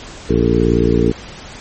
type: harmonic tone with a mistuned harmonic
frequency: 58.27 Hz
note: A#1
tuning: in tune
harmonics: 1 / 2 / 3 / 4 / 5 / 6 / 7 / 8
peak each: -19 / -19 / -19 / -19 / -19 / -19 / -19 / -19 dBFS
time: 0.29-1.12 s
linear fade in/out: 10 ms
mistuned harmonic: 8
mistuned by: -60 cents
effects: pink hiss -34 dBFS RMS until 1.6 s + MP3 32 kbps